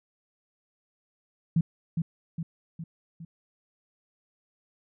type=tone with echo; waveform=sine; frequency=164.81 Hz; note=E3; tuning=in tune; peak=-19 dBFS; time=1.56-1.61 s; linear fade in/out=5 ms; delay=410 ms; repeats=4; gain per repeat=-5 dB; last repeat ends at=3.25 s; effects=none